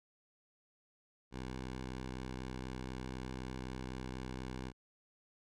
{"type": "tone with vibrato", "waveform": "10% pulse", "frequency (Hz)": 64, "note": "C2", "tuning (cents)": -38, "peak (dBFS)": -33, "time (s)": [1.31, 4.73], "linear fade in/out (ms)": 50, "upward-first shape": "square", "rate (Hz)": 4.6, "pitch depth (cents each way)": 9, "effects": ["low-pass 7000 Hz 12 dB/octave"]}